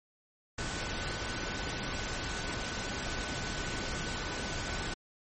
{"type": "tone in noise", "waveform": "sine", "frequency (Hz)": 1497, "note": "F#6", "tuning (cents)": 20, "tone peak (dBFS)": -44, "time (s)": [0.58, 4.94], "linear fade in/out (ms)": 5, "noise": "pink", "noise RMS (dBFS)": -36, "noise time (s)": [0.58, 4.94], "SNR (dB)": -11, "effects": ["MP3 32 kbps"]}